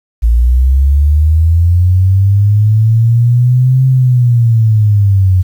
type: linear two-way sweep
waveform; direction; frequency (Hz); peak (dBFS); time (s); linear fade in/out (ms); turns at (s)
sine; up then down; 55.7 to 131.8 to 90.5; -5; 0.22-5.43; 20; 3.86
effects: 7-bit